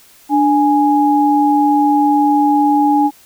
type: tone pair together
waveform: sine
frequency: 293.7 / 830.7 Hz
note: D4 / G#5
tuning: 0 / 0 cents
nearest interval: octave + tritone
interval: 1800 cents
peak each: -12 dBFS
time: 0.29-3.11 s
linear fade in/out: 50 ms
effects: white hiss -46 dBFS RMS until 3.25 s